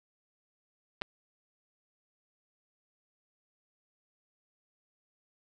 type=clicks; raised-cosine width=0.3 ms; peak=-23 / -16 dBFS; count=2; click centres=1.014 / 1.019 s; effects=none